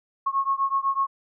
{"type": "beating tone pair", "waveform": "sine", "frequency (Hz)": [1089, 1097], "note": ["C#6", "C#6"], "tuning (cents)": [-31, -18], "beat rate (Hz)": 8, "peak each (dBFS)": [-24, -25], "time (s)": [0.26, 1.07], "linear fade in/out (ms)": 10, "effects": []}